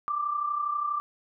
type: tone pair together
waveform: sine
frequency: 1174.7 / 1207 Hz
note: D6 / D6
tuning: 0 / +47 cents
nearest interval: unison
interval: 47 cents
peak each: -27 / -34 dBFS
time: 0.08-1 s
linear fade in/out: 0 ms
effects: none